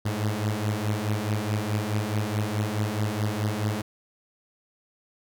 sawtooth beating tone pair, 103.7 / 108.4 Hz, G#2 / A2, -2 / -25 cents, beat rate 4.7 Hz, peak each -24 dBFS, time 0.05-3.82 s, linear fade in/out 10 ms, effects none

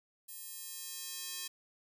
square tone with high-pass filter sweep, 360 Hz, F#4, 47 cents flat, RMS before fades -44 dBFS, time 0.28-1.48 s, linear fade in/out 10 ms, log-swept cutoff 11000 to 3900 Hz, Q 0.73, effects none

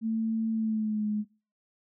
sine tone with pitch glide, 223.3 to 210.8 Hz, A3 to G#3, +26 to +26 cents, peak -26 dBFS, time 0.01-1.25 s, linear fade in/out 50 ms, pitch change -100 cents, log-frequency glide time 0.52-1.07 s, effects noise-tail reverb RT60 0.4 s tail -24 dB re dry

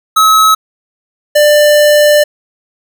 square tone pair in turn, 1286 / 593.7 Hz, E6 / D5, -43 / +19 cents, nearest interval octave + minor second, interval 1338 cents, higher first, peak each -5 dBFS, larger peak neither, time 0.16-0.55 / 1.35-2.24 s, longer second, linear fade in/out 10 ms, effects none

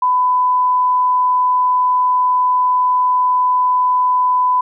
sine tone, 1001 Hz, B5, 23 cents sharp, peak -11 dBFS, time 0.02-4.61 s, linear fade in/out 5 ms, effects none

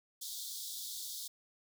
pink high-pass noise, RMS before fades -43 dBFS, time 0.21-1.28 s, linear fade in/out 10 ms, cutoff 3400 Hz, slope 96 dB/octave, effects none

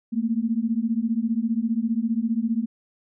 sine beating tone pair, 220.4 / 235.4 Hz, A3 / A#3, +3 / +17 cents, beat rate 15 Hz, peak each -24 dBFS, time 0.12-2.66 s, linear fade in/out 20 ms, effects none

